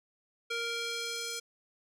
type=tone with band-pass filter sweep; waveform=square; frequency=466.2 Hz; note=A#4; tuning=in tune; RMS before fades=-36 dBFS; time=0.5-1.4 s; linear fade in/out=10 ms; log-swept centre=2700 to 6200 Hz; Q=1; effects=none